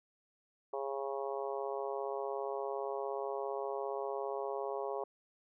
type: harmonic tone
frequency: 137.3 Hz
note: C#3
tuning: 16 cents flat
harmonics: 3 / 4 / 5 / 6 / 7 / 8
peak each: -39 / -41 / -43 / -45 / -46 / -47 dBFS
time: 0.73-5.04 s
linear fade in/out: 5 ms
effects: none